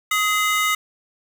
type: ring-modulated tone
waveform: 35% pulse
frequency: 1661.2 Hz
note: G#6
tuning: in tune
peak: -13 dBFS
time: 0.11-0.75 s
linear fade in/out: 5 ms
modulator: 401 Hz
effects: none